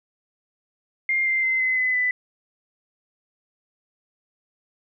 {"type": "tone with pitch steps", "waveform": "sine", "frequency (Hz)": [2114, 2090, 2066, 2042, 2019, 1995.4], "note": ["C7", "C7", "C7", "C7", "B6", "B6"], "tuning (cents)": [17, -2, -22, -43, 38, 17], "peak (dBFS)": -19, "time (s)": [1.09, 2.11], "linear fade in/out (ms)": 2, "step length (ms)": 170, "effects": []}